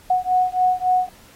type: beating tone pair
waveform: sine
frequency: 733 / 736.6 Hz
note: F#5 / F#5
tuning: -16 / -8 cents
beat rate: 3.6 Hz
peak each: -19 dBFS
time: 0.1-1.09 s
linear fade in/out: 5 ms
effects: pink hiss -49 dBFS RMS until 1.35 s + AAC 48 kbps